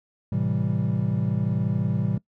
triangle chord, A minor seventh, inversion none, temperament equal, 110 / 130.81 / 164.81 / 196 Hz, A2 / C3 / E3 / G3, 0 / 0 / 0 / 0 cents, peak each -25 / -25 / -26 / -26 dBFS, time 0.32-2.18 s, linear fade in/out 5 ms, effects noise-tail reverb RT60 0.1 s tail -21 dB re dry

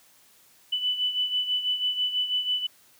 sine beating tone pair, 2986 / 2992.1 Hz, F#7 / F#7, +15 / +19 cents, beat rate 6.1 Hz, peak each -25 / -31 dBFS, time 0.72-2.67 s, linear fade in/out 10 ms, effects white hiss -58 dBFS RMS until 2.99 s + high-pass 60 Hz 12 dB/octave

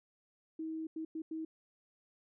sine tone bursts at uneven times, 319.4 Hz, D#4, 45 cents sharp, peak -37 dBFS, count 4, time 0.59-0.87 / 0.96-1.05 / 1.15-1.22 / 1.31-1.45 s, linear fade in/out 5 ms, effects none

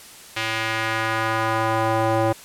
square tone with band-pass filter sweep, 111.6 Hz, A2, 25 cents sharp, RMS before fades -22 dBFS, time 0.36-2.33 s, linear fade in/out 10 ms, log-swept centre 2600 to 630 Hz, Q 1.3, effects white hiss -43 dBFS RMS until 2.44 s + low-pass 12000 Hz 12 dB/octave

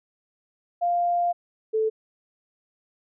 sine tone pair in turn, 698.5 / 438.5 Hz, F5 / A4, 0 / -6 cents, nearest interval minor sixth, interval 806 cents, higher first, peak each -20 dBFS, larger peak neither, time 0.81-1.33 / 1.73-1.9 s, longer first, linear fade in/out 20 ms, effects none

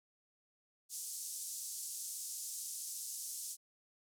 pink band-pass noise, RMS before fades -44 dBFS, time 0.89-3.57 s, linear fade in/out 50 ms, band 6000 to 12000 Hz, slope 24 dB/octave, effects none

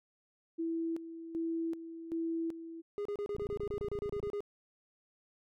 sine tone with tremolo, 329.6 Hz, E4, in tune, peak -32 dBFS, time 0.58-2.82 s, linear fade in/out 20 ms, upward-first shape square, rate 1.3 Hz, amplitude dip 70%
triangle tone bursts, 410 Hz, G#4, 22 cents flat, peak -32 dBFS, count 14, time 2.98-4.405 s, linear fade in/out 0 ms, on 73 ms, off 31 ms
click train, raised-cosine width 5 ms, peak -34 dBFS, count 27, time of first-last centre 3.35-4.272 s, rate 28.2 Hz
effects none

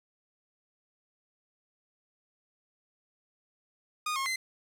sawtooth tone with pitch steps, 1230 / 1079 / 2063 Hz, D#6 / C#6 / C7, -20 / -47 / -25 cents, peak -26 dBFS, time 4.06-4.36 s, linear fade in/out 5 ms, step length 100 ms, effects low-pass 11000 Hz 12 dB/octave + 9-bit

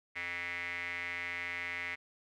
square tone with band-pass filter, 87.31 Hz, F2, in tune, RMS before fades -39 dBFS, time 0.15-1.96 s, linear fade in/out 20 ms, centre 2100 Hz, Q 8.6, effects none

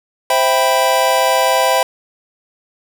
square chord, C major seventh, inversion none, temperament equal, 523.3 / 659.3 / 784 / 987.8 Hz, C5 / E5 / G5 / B5, 0 / 0 / 0 / 0 cents, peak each -18 dBFS, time 0.3-1.83 s, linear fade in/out 2 ms, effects none

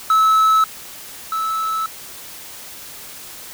triangle tone pair in turn, 1300 / 1306.7 Hz, E6 / E6, -24 / -16 cents, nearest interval unison, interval 8 cents, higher second, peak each -9 / -17 dBFS, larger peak first, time 0.1-0.64 / 1.32-1.86 s, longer neither, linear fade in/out 2 ms, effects white hiss -36 dBFS RMS until 3.53 s

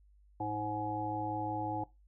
harmonic tone with a mistuned harmonic, 105.4 Hz, G#2, 26 cents sharp, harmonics 1 / 3 / 5 / 7 / 8, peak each -42 / -39 / -45 / -40 / -37 dBFS, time 0.4-1.84 s, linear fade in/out 5 ms, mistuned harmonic 1, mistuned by +50 cents, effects noise-tail reverb RT60 0.2 s tail -18 dB re dry + added 50 Hz sine -60 dBFS peak until 2.07 s

